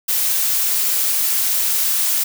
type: noise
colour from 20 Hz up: blue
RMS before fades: -18 dBFS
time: 0.08-2.24 s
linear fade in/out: 10 ms
effects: none